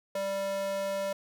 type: tone with high-pass filter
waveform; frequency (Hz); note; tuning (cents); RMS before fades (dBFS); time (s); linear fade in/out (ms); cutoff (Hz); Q
square; 196; G3; 0; -32; 0.15-1.13; 5; 480; 9.2
effects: none

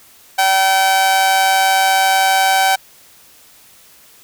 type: tone with amplitude modulation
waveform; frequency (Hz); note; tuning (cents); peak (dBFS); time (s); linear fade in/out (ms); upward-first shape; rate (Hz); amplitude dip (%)
sawtooth; 768; G5; -36; -5; 0.38-2.76; 10; sine; 189; 50
effects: white hiss -46 dBFS RMS until 4.23 s

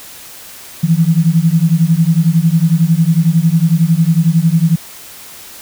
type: beating tone pair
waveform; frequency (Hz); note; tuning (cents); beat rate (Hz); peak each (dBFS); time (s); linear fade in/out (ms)
sine; 159.2 / 170.2; D#3 / F3; +40 / -44; 11; -11; 0.83-4.76; 10
effects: white hiss -34 dBFS RMS until 5.61 s

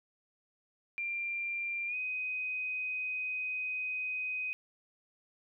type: tone with pitch glide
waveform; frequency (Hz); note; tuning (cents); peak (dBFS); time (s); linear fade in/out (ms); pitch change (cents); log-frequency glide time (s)
sine; 2378 to 2508; D7 to D#7; +21 to +13; -33; 0.98-4.53; 0; +92; 1.87-1.96
effects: none

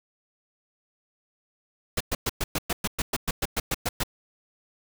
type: noise bursts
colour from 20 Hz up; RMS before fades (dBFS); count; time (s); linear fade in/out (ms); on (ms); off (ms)
pink; -26; 15; 1.97-4.035; 5; 35; 110
effects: none

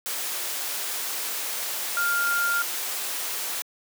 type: tone in noise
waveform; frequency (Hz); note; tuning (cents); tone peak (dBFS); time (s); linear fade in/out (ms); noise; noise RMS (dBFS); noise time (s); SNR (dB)
sine; 1400; F6; +4; -22; 1.97-2.62; 0; white; -30; 0.06-3.62; +5
effects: high-pass 400 Hz 12 dB/octave

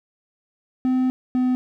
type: tone pair in turn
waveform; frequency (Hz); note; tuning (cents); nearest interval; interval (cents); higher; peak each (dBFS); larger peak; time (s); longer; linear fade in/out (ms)
triangle; 256.5 / 253.1; C4 / B3; -34 / +43; unison; 23; first; -15; neither; 0.85-1.1 / 1.35-1.55; first; 0
effects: none

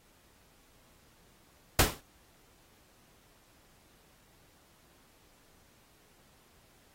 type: noise with exponential decay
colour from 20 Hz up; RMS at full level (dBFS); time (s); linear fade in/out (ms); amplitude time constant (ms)
pink; -19; 1.79-2.01; 2; 46
effects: pink hiss -64 dBFS RMS until 6.94 s + AAC 48 kbps

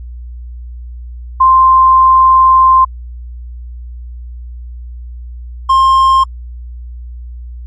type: tone pair in turn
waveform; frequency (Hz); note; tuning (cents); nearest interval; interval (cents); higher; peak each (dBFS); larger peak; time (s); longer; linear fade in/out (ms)
sine / triangle; 1046.5 / 1061.1; C6 / C6; 0 / +24; unison; 24; second; -3; neither; 1.4-2.85 / 5.69-6.24; first; 10
effects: added 60 Hz sine -24 dBFS peak until 7.66 s + MP3 48 kbps

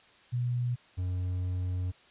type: tone pair in turn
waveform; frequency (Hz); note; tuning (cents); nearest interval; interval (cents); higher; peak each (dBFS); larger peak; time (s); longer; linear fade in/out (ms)
sine / triangle; 122.4 / 90.91; B2 / F#2; -15 / -30; perfect fourth; 515; first; -27; neither; 0.32-0.76 / 0.97-1.92; second; 20
effects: white hiss -59 dBFS RMS until 2.1 s + resampled to 8000 Hz

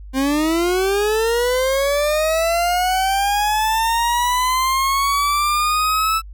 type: linear sweep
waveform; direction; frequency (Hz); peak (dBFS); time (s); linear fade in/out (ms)
40% pulse; up; 258.8 to 1318.5; -15; 0.13-6.22; 50
effects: added 50 Hz sine -33 dBFS peak until 6.33 s

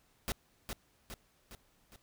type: noise with echo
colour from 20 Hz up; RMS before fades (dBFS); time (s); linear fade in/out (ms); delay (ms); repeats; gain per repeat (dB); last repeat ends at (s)
pink; -35; 0.28-0.32; 0; 410; 4; -5; 1.96
effects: pink hiss -70 dBFS RMS until 2.02 s

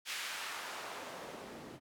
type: noise with band-pass filter sweep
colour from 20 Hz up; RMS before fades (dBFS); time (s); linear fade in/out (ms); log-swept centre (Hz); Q
white; -44; 0.05-1.8; 50; 2700 to 210; 0.89
effects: none

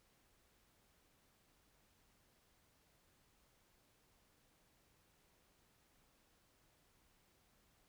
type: silence
effects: pink hiss -74 dBFS RMS until 7.88 s

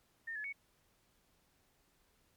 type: tone with pitch steps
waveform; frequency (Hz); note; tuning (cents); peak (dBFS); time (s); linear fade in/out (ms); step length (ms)
sine; 1821 / 1710 / 2226; A#6 / A6 / C#7; -41 / -50 / +7; -39; 0.27-0.528; 10; 86
effects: pink hiss -73 dBFS RMS until 2.36 s + MP3 96 kbps

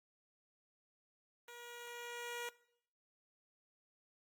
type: tone with level ramp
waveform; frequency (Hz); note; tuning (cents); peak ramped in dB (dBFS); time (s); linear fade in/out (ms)
10% pulse; 478.1; A#4; +44; -43 to -32; 1.48-2.49; 2
effects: noise-tail reverb RT60 0.7 s tail -21 dB re dry + Opus 24 kbps

